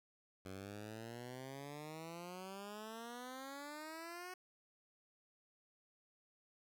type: exponential sweep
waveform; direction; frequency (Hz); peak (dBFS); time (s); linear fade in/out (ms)
10% pulse; up; 92.5 to 370; -39; 0.45-4.34; 5
effects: none